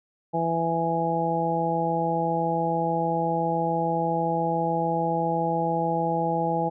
harmonic tone, 166.1 Hz, E3, 13 cents sharp, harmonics 1 / 2 / 3 / 4 / 5, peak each -29 / -31 / -29 / -30 / -26 dBFS, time 0.33-6.7 s, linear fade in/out 20 ms, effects none

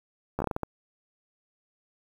slowing click train, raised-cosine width 1 ms, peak -15 dBFS, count 8, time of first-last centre 0.39-0.633 s, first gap 13 ms, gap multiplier 1.32, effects 8-bit

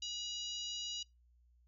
harmonic tone, 966 Hz, B5, 39 cents flat, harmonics 3 / 4 / 5 / 6 / 7, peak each -43 / -45 / -47 / -49 / -50 dBFS, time 0.02-1.03 s, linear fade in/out 5 ms, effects noise-tail reverb RT60 0.2 s tail -22 dB re dry + added 60 Hz sine -65 dBFS peak until 1.67 s

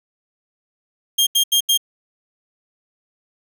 sawtooth tone bursts, 3216 Hz, G7, 44 cents sharp, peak -10 dBFS, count 4, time 1.18-1.776 s, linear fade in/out 10 ms, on 89 ms, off 80 ms, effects none

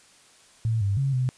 sine tone with pitch steps, 112.6 / 99.6 / 136.7 / 127.6 Hz, A2 / G2 / C#3 / C3, +40 / +28 / -24 / -43 cents, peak -21 dBFS, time 0.65-1.29 s, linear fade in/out 0 ms, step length 160 ms, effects white hiss -55 dBFS RMS until 1.37 s + resampled to 22050 Hz

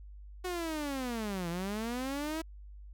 sawtooth linear two-way sweep, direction down then up, 370 to 165.8 to 327.4 Hz, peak -30 dBFS, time 0.44-2.42 s, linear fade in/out 10 ms, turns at 1.49 s, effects added 50 Hz sine -46 dBFS peak until 2.93 s

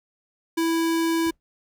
square tone, 329.6 Hz, E4, in tune, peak -21 dBFS, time 0.57-1.31 s, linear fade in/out 10 ms
brown noise with exponential decay, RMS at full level -39 dBFS, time 1.26-1.4 s, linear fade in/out 0 ms, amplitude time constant 30 ms
effects none

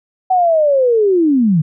sine linear sweep, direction down, 758 to 144.9 Hz, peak -9 dBFS, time 0.3-1.62 s, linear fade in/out 10 ms, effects none

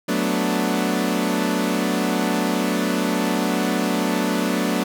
sawtooth chord, B minor seventh, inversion second, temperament equal, 185 / 220 / 246.9 / 293.7 Hz, F#3 / A3 / B3 / D4, 0 / 0 / 0 / 0 cents, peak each -21 dBFS, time 0.08-4.84 s, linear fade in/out 10 ms, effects none

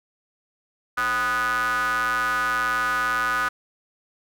square ring-modulated tone, 118.3 Hz, A#2, 26 cents sharp, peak -19 dBFS, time 0.97-3.49 s, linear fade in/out 10 ms, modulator 1360 Hz, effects none

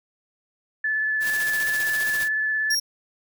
sine tone with vibrato, 1735 Hz, A6, 25 cents flat, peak -21 dBFS, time 0.84-2.75 s, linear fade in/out 5 ms, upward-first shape triangle, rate 17 Hz, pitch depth 15 cents each way
white noise with tremolo, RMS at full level -31 dBFS, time 1.2-2.29 s, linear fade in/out 50 ms, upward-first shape square, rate 15 Hz, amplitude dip 40%
40% pulse tone, 5588 Hz, F8, in tune, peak -20 dBFS, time 2.7-2.8 s, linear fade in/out 10 ms
effects none

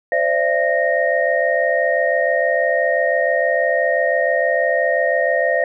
sine tone cluster, 519 / 585 / 672 / 1857 Hz, C5 / D5 / E5 / A#6, -14 / -7 / +33 / -7 cents, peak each -20 dBFS, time 0.12-5.64 s, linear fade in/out 2 ms, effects none

